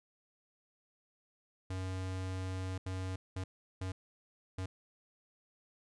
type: tone bursts at uneven times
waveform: square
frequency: 93.5 Hz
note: F#2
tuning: 19 cents sharp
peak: -37 dBFS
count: 5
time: 1.7-2.78 / 2.86-3.16 / 3.36-3.44 / 3.81-3.92 / 4.58-4.66 s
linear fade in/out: 5 ms
effects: resampled to 22050 Hz + 13-bit